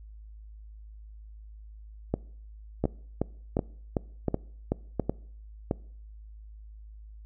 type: two click trains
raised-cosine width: 2 ms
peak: -12 / -12 dBFS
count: 6 / 7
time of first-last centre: 2.14-5.711 / 2.84-5.096 s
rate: 1.4 / 2.66 Hz
effects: noise-tail reverb RT60 0.6 s tail -23 dB re dry + added 53 Hz sine -44 dBFS peak until 7.25 s